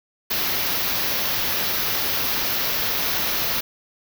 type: band-stop noise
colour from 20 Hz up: white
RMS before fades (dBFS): -23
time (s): 0.3-3.61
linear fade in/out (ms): 10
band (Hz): 5900 to 12000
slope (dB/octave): 48
effects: none